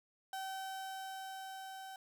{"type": "tone with level ramp", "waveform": "35% pulse", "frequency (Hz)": 768, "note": "G5", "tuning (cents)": -36, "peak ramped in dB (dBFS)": [-38, -45], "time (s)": [0.33, 1.96], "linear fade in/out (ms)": 2, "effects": []}